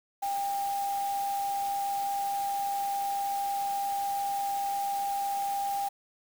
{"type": "tone in noise", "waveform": "sine", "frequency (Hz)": 798, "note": "G5", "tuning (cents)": 31, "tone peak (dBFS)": -28, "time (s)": [0.22, 5.89], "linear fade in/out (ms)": 10, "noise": "white", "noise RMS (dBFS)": -43, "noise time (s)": [0.22, 5.89], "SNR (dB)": 12, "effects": []}